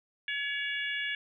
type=harmonic tone; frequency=566 Hz; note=C#5; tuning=36 cents sharp; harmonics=3 / 4 / 5 / 6; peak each=-34 / -36 / -38 / -40 dBFS; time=0.28-1.15 s; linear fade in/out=2 ms; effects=none